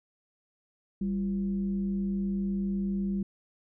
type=tone with frequency modulation; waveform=sine; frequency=196 Hz; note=G3; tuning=in tune; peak=-27 dBFS; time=1.01-3.23 s; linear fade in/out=5 ms; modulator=148 Hz; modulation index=0.4; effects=none